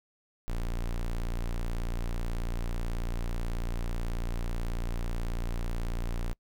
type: tone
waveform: square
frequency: 29.14 Hz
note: A#0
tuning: in tune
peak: -30 dBFS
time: 0.48-6.33 s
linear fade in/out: 0 ms
effects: noise-tail reverb RT60 0.1 s tail -25 dB re dry